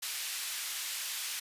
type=high-pass noise; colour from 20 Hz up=pink; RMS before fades=-37 dBFS; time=0.02-1.4 s; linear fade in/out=10 ms; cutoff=2400 Hz; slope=12 dB/octave; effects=resampled to 32000 Hz